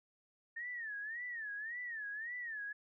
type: tone with vibrato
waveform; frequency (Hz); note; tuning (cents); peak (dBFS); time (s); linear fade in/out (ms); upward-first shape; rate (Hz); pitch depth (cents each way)
sine; 1806; A6; +45; -40; 0.56-2.73; 10; sine; 1.8; 160
effects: none